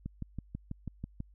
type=click train; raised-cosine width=5 ms; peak=-25 dBFS; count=8; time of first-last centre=0.06-1.204 s; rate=6.12 Hz; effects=added 50 Hz sine -56 dBFS peak until 1.34 s